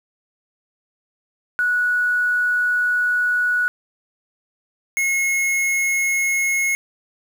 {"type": "tone pair in turn", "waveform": ["sine", "square"], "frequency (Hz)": [1468, 2170], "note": ["F#6", "C#7"], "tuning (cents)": [-14, -37], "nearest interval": "perfect fifth", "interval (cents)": 677, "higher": "second", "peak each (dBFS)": [-16, -18], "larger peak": "first", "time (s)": [[1.59, 3.68], [4.97, 6.75]], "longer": "first", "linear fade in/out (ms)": 0, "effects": ["7-bit"]}